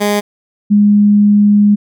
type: tone pair in turn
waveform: 15% pulse / sine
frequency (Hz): 206.2 / 206.2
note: G#3 / G#3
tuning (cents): -12 / -12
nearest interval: unison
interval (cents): 0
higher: neither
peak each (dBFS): -5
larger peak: neither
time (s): 0-0.21 / 0.7-1.76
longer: second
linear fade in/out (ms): 20
effects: none